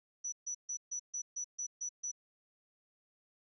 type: tone bursts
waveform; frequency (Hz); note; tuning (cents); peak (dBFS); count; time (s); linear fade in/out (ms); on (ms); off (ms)
sine; 5920; F#8; 0; -36; 9; 0.24-2.116; 10; 84; 140
effects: none